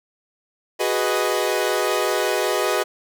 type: chord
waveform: sawtooth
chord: G# minor seventh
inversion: third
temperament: equal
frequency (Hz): 370 / 415.3 / 493.9 / 622.3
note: F#4 / G#4 / B4 / D#5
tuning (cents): 0 / 0 / 0 / 0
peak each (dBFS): -21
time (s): 0.79-2.84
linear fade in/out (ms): 20
effects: none